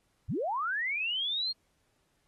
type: linear sweep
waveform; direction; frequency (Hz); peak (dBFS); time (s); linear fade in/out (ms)
sine; up; 57.6 to 4300; -29; 0.28-1.53; 20
effects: pink hiss -74 dBFS RMS until 2.27 s + AAC 32 kbps